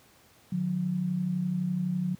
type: tone pair together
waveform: sine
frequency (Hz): 150 / 181.9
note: D3 / F#3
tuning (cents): +37 / -29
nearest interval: minor third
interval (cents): 334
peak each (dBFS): -33 / -27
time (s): 0.52-2.15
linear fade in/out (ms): 5
effects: pink hiss -59 dBFS RMS until 2.19 s + high-pass 80 Hz 12 dB/octave